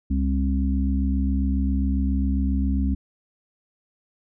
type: harmonic tone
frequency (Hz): 67.4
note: C#2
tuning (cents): -48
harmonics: 1 / 3 / 4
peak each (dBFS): -21 / -26 / -27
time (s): 0.1-2.95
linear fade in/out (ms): 10
effects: none